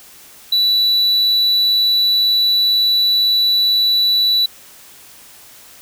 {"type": "tone", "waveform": "triangle", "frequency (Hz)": 3951, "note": "B7", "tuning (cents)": 0, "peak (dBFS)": -10, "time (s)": [0.52, 4.46], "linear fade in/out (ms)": 5, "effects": ["white hiss -42 dBFS RMS until 5.81 s"]}